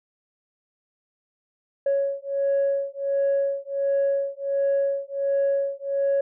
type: beating tone pair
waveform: sine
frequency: 554.4 / 555.8 Hz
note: C#5 / C#5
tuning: 0 / +4 cents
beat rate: 1.4 Hz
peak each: -23 dBFS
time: 1.86-6.21 s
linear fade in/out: 5 ms
effects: tanh soft clip ceiling -16 dBFS